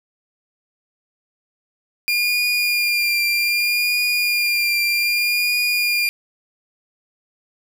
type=tone with vibrato; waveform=30% pulse; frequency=2409 Hz; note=D7; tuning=43 cents sharp; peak=-14 dBFS; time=2.08-6.09 s; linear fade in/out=0 ms; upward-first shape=triangle; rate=0.64 Hz; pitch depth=27 cents each way; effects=none